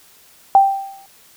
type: tone with exponential decay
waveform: sine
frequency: 784 Hz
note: G5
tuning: in tune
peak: -4 dBFS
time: 0.55-1.06 s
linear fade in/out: 1 ms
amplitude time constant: 110 ms
effects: white hiss -49 dBFS RMS until 1.36 s